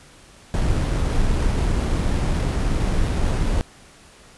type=noise with sample-and-hold; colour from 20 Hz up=brown; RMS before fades=-20 dBFS; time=0.54-3.61 s; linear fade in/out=0 ms; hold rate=7350 Hz; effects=pink hiss -48 dBFS RMS until 4.37 s + resampled to 24000 Hz